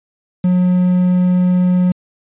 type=tone with quantisation; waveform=triangle; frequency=180.8 Hz; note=F#3; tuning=40 cents flat; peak=-8 dBFS; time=0.44-1.92 s; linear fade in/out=5 ms; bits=6; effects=resampled to 8000 Hz